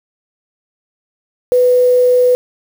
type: tone with quantisation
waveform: sine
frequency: 497.2 Hz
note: B4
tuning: 12 cents sharp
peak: -7 dBFS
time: 1.52-2.35 s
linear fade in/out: 0 ms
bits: 5
effects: none